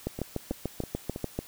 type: two click trains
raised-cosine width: 2 ms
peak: -16 / -21 dBFS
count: 10 / 4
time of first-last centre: 0.07-1.39 / 0.19-1.161 s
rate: 6.82 / 3.09 Hz
effects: white hiss -50 dBFS RMS until 1.47 s